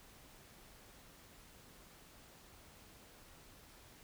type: silence
effects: pink hiss -60 dBFS RMS until 4.03 s